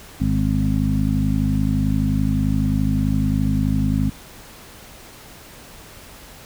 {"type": "harmonic tone with a mistuned harmonic", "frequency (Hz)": 51.6, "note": "G#1", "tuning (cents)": -10, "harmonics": [1, 2, 3, 4, 5], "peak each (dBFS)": [-23, -23, -23, -23, -23], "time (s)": [0.2, 4.1], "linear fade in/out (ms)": 10, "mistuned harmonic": 5, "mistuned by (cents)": 23, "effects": ["pink hiss -42 dBFS RMS until 6.45 s"]}